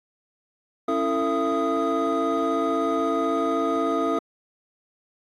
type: tone cluster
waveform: triangle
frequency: 275.2 / 331.4 / 449.8 / 674 / 1244 Hz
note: C#4 / E4 / A4 / E5 / D#6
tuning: -12 / +9 / +38 / +38 / -1 cents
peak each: -25 dBFS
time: 0.88-4.19 s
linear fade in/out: 5 ms
effects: tanh soft clip ceiling -12 dBFS + AAC 64 kbps